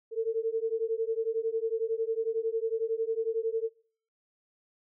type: beating tone pair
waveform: sine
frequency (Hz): 445.1 / 456.1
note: A4 / A#4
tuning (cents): +20 / -38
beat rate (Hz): 11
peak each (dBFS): -30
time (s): 0.11-3.7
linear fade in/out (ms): 50
effects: noise-tail reverb RT60 0.5 s tail -23 dB re dry